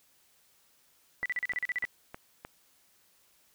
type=tone bursts; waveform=sine; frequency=1975.5 Hz; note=B6; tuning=in tune; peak=-28 dBFS; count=10; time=1.23-1.851 s; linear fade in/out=0 ms; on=27 ms; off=39 ms
type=click train; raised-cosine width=0.5 ms; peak=-26 dBFS; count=5; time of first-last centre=1.23-2.45 s; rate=3.28 Hz
effects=white hiss -66 dBFS RMS until 3.54 s